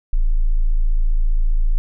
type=tone; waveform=sine; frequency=27.5 Hz; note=A0; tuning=in tune; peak=-12 dBFS; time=0.13-1.78 s; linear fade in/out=0 ms; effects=none